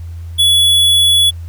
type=tone; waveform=square; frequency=3400 Hz; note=G#7; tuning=40 cents sharp; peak=-8 dBFS; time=0.38-1.31 s; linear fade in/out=20 ms; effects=added 84 Hz sine -24 dBFS peak until 1.48 s + pink hiss -49 dBFS RMS until 1.48 s